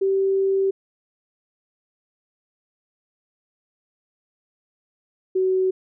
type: tone pair in turn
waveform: sine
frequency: 387.7 / 375.1 Hz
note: G4 / F#4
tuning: -19 / +24 cents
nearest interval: minor second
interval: 57 cents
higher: first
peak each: -17 dBFS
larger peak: neither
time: 0.01-0.71 / 5.35-5.71 s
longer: first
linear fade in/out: 10 ms
effects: none